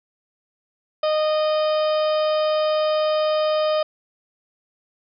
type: harmonic tone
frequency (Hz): 616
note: D#5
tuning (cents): -17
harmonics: 1 / 2 / 3 / 4 / 5 / 6 / 7 / 8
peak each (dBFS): -18 / -27 / -40 / -38 / -34 / -38 / -44 / -37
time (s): 1.03-3.83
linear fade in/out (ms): 5
effects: none